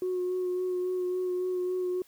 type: tone with vibrato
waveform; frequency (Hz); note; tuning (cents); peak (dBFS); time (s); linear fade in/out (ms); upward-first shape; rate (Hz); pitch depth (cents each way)
sine; 364.4; F#4; -26; -26; 0.02-2.02; 2; sine; 3.6; 18
effects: tanh soft clip ceiling -24 dBFS + white hiss -61 dBFS RMS until 2.07 s